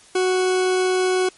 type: tone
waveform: 40% pulse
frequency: 370 Hz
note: F#4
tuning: in tune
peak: -16 dBFS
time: 0.15-1.29 s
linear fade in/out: 5 ms
effects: white hiss -49 dBFS RMS until 1.37 s + MP3 48 kbps